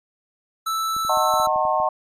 square tone, 1318.5 Hz, E6, in tune, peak -22 dBFS, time 0.66-1.47 s, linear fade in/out 10 ms
clicks, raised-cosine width 3 ms, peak -28 dBFS, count 9, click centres 0.965 / 1.05 / 1.173 / 1.339 / 1.4 / 1.473 / 1.56 / 1.652 / 1.801 s
sine chord, D# diminished seventh, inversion none, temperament just, 622.3 / 746.7 / 896 / 1075.3 Hz, D#5 / F#5 / A5 / C6, 0 / +16 / +31 / +47 cents, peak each -23 dBFS, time 1.09-1.89 s, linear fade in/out 5 ms
effects MP3 64 kbps

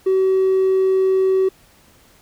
triangle tone, 379.6 Hz, F#4, 44 cents sharp, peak -10 dBFS, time 0.06-1.49 s, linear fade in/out 10 ms, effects tanh soft clip ceiling -9 dBFS + pink hiss -52 dBFS RMS until 2.21 s

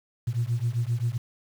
sine beating tone pair, 114.7 / 122.3 Hz, A#2 / B2, -28 / -16 cents, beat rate 7.6 Hz, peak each -26 dBFS, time 0.27-1.18 s, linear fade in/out 10 ms, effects tanh soft clip ceiling -18 dBFS + 8-bit

